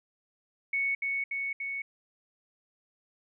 sine tone with echo, 2217 Hz, C#7, in tune, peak -26 dBFS, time 0.73-0.95 s, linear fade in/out 5 ms, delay 290 ms, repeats 3, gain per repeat -2 dB, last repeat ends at 1.82 s, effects none

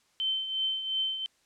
sine tone with tremolo, 3089 Hz, G7, 26 cents flat, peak -25 dBFS, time 0.2-1.26 s, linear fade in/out 0 ms, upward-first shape triangle, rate 2.8 Hz, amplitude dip 65%, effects white hiss -68 dBFS RMS until 1.45 s + low-pass 8000 Hz 12 dB/octave

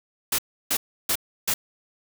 white noise bursts, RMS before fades -23 dBFS, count 4, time 0.32-1.54 s, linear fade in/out 5 ms, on 65 ms, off 320 ms, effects none

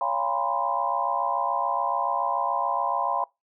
sine tone cluster, 563 / 693 / 807 / 965 / 1032 Hz, C#5 / F5 / G#5 / B5 / C6, +27 / -14 / -50 / -40 / -24 cents, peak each -34 / -30 / -30 / -28 / -28 dBFS, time 0.01-3.24 s, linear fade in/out 2 ms, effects noise-tail reverb RT60 0.2 s tail -23 dB re dry

